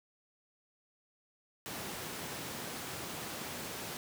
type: high-pass noise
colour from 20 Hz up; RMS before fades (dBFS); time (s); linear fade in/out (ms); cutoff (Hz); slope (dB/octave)
pink; -42; 1.66-3.97; 0; 140; 12
effects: none